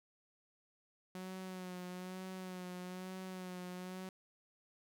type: tone with vibrato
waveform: sawtooth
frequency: 183.8 Hz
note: F#3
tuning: 11 cents flat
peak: -40 dBFS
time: 1.15-4.09 s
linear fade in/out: 2 ms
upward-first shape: sine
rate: 1.1 Hz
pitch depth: 33 cents each way
effects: none